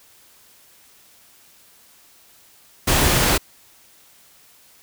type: noise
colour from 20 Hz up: pink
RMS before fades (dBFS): -17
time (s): 2.87-3.38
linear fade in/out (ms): 10
effects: white hiss -52 dBFS RMS until 4.82 s